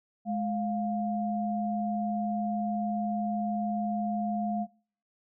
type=tone pair together; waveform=sine; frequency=210.6 / 703.1 Hz; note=G#3 / F5; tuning=+24 / +11 cents; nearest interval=octave + major sixth; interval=2087 cents; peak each=-29 / -32 dBFS; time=0.25-4.67 s; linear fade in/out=50 ms; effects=noise-tail reverb RT60 0.5 s tail -24 dB re dry